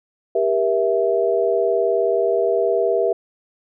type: chord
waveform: sine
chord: E diminished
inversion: first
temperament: just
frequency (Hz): 395.6 / 474.7 / 659.3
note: G4 / Bb4 / E5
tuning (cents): +16 / +31 / 0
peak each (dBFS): -20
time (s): 0.35-3.13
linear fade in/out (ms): 5
effects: none